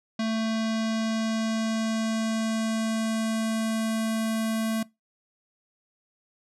square tone with low-pass filter sweep, 222.3 Hz, A3, 18 cents sharp, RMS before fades -27 dBFS, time 0.19-4.83 s, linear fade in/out 5 ms, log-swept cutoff 5000 to 12000 Hz, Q 1.5, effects noise-tail reverb RT60 0.2 s tail -21 dB re dry

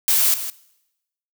blue noise with echo, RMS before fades -17 dBFS, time 0.08-0.34 s, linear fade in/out 0 ms, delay 160 ms, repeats 1, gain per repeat -11 dB, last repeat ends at 0.5 s, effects noise-tail reverb RT60 0.9 s tail -21 dB re dry

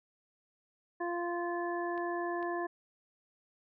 harmonic tone, 346.9 Hz, F4, 12 cents flat, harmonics 1 / 2 / 3 / 5, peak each -35 / -38 / -40 / -42 dBFS, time 1-2.67 s, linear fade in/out 10 ms
clicks, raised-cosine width 0.3 ms, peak -36 dBFS, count 2, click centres 1.978 / 2.428 s
effects none

